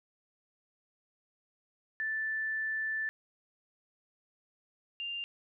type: tone pair in turn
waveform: sine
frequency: 1760 / 2794 Hz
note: A6 / F7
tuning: 0 / 0 cents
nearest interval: minor sixth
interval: 800 cents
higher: second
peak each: -31 / -35 dBFS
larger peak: first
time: 2-3.09 / 5-5.24 s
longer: first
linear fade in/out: 0 ms
effects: none